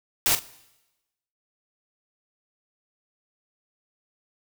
white noise with echo, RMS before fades -21 dBFS, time 0.26-0.35 s, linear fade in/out 0 ms, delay 42 ms, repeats 1, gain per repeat -12 dB, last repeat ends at 0.392 s, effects noise-tail reverb RT60 1.0 s tail -19 dB re dry

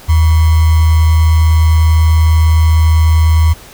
sine tone with sample-and-hold, 80.1 Hz, E2, 49 cents flat, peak -5 dBFS, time 0.08-3.54 s, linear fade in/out 20 ms, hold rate 1050 Hz, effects pink hiss -36 dBFS RMS until 3.73 s

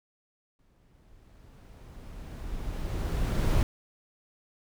brown noise with exponential growth, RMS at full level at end -23 dBFS, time 0.59-3.63 s, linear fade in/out 1 ms, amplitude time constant 660 ms, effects none

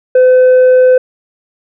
sine tone with tanh clipping, 509 Hz, C5, 48 cents flat, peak -4 dBFS, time 0.15-0.98 s, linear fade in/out 5 ms, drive 3 dB, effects none

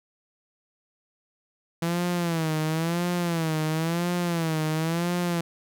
sawtooth tone with vibrato, 165.8 Hz, E3, 10 cents sharp, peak -20 dBFS, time 1.82-5.41 s, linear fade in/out 5 ms, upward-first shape sine, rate 0.97 Hz, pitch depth 110 cents each way, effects none

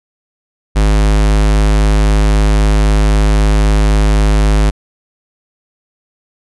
square tone, 51.91 Hz, G#1, in tune, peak -8 dBFS, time 0.75-4.71 s, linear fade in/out 20 ms, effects resampled to 24000 Hz

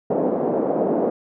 white band-pass noise, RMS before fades -21 dBFS, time 0.1-1.1 s, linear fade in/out 5 ms, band 200 to 610 Hz, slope 24 dB/octave, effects none

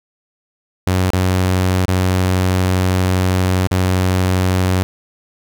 sawtooth tone with dropouts, 92.5 Hz, F#2, in tune, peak -9 dBFS, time 0.87-4.83 s, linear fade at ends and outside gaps 0 ms, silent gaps 1.103-1.134 / 1.855-1.882 / 3.672-3.712 s, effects none

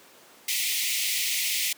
pink high-pass noise, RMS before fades -27 dBFS, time 0.48-1.73 s, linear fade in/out 5 ms, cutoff 2000 Hz, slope 96 dB/octave, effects pink hiss -52 dBFS RMS until 1.77 s + high-pass 300 Hz 12 dB/octave

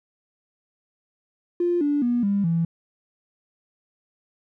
triangle tone with pitch steps, 349.2 / 290.3 / 241.3 / 200.6 / 166.72 Hz, F4 / D4 / B3 / G3 / E3, 0 / -20 / -40 / +40 / +20 cents, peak -15 dBFS, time 1.6-2.65 s, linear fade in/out 5 ms, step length 210 ms, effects tanh soft clip ceiling -17 dBFS

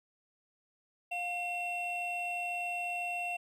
triangle tone pair together, 709.9 / 2717 Hz, F5 / F7, +28 / -48 cents, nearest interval octave + major seventh, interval 2324 cents, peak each -35 / -34 dBFS, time 1.11-3.37 s, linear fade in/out 10 ms, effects none

